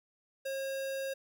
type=tone; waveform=square; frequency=540 Hz; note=C#5; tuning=45 cents flat; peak=-35 dBFS; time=0.45-1.14 s; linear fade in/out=10 ms; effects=none